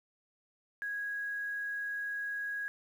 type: tone with quantisation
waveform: sine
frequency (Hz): 1654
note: G#6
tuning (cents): -8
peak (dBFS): -34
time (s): 0.82-2.68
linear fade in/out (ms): 0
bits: 10
effects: none